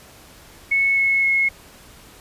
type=tone with pitch steps; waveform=sine; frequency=2201 / 2187 / 2173 Hz; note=C#7 / C#7 / C#7; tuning=-13 / -24 / -35 cents; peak=-15 dBFS; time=0.71-1.49 s; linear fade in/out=10 ms; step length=260 ms; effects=pink hiss -46 dBFS RMS until 2.2 s + resampled to 32000 Hz